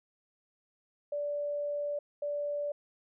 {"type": "tone bursts at uneven times", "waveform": "sine", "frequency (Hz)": 582, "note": "D5", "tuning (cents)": -16, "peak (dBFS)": -31, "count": 2, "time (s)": [[1.12, 1.99], [2.22, 2.72]], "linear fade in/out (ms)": 5, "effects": []}